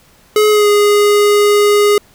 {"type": "tone with pitch glide", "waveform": "square", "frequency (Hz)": [424.4, 413], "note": ["G#4", "G#4"], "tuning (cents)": [38, -10], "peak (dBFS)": -8, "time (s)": [0.36, 1.98], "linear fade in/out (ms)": 2, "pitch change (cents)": -48, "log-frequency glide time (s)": [0.5, 0.68], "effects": ["pink hiss -48 dBFS RMS until 2.14 s"]}